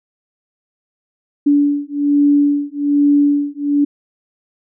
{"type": "beating tone pair", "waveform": "sine", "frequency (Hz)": [287.5, 288.7], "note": ["D4", "D4"], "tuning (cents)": [-37, -30], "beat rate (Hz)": 1.2, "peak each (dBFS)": -14, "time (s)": [1.46, 3.85], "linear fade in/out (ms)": 10, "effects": []}